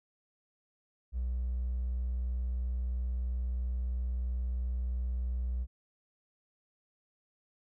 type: tone with hard clipping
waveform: triangle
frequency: 61.5 Hz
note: B1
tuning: 7 cents flat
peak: -30 dBFS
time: 1.12-5.67 s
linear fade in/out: 50 ms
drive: 2 dB
effects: none